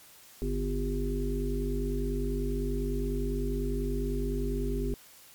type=harmonic tone with a mistuned harmonic; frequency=50 Hz; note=G1; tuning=35 cents sharp; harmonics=1 / 3 / 5 / 7 / 8; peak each=-30 / -38 / -35 / -39 / -35 dBFS; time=0.42-4.94 s; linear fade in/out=0 ms; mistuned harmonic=3; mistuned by=-48 cents; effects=white hiss -54 dBFS RMS until 5.34 s + MP3 96 kbps